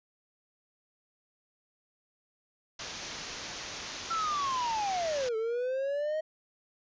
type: low-pass noise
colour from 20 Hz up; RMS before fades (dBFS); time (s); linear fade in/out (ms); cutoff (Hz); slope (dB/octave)
white; -41; 2.79-5.29; 5; 6700; 96
type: linear two-way sweep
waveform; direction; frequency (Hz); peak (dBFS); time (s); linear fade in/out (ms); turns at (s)
triangle; down then up; 1362 to 435.8 to 632; -27; 4.1-6.21; 10; 5.36
effects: resampled to 16000 Hz